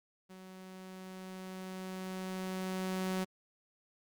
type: tone with level ramp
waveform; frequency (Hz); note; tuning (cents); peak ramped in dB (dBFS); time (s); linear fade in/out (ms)
sawtooth; 187; F#3; +19; -46 to -28; 0.29-3.25; 20
effects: Opus 48 kbps